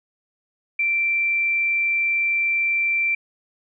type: tone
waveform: sine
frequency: 2349 Hz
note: D7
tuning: in tune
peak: -18 dBFS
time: 0.79-3.15 s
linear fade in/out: 5 ms
effects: none